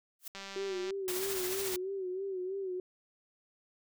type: noise with exponential growth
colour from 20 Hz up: blue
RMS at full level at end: -37 dBFS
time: 0.19-0.28 s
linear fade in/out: 5 ms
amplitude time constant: 18 ms
type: click train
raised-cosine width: 0.2 ms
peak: -27 dBFS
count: 110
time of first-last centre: 0.35-0.906 s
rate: 196 Hz
type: tone with vibrato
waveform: sine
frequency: 378.6 Hz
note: F#4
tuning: 40 cents sharp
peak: -34 dBFS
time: 0.56-2.8 s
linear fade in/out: 2 ms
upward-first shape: sine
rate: 3.1 Hz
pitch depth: 74 cents each way
type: noise with tremolo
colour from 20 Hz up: white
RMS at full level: -36 dBFS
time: 1.08-1.76 s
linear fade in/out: 0 ms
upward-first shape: sine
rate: 14 Hz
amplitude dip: 35%
effects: none